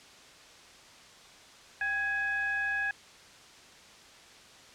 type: tone with frequency modulation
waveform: sine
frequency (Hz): 1661.2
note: G#6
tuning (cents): 0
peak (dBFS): -28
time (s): 1.81-2.91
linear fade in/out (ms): 2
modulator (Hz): 872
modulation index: 0.52
effects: white hiss -53 dBFS RMS until 4.74 s + low-pass 6000 Hz 12 dB/octave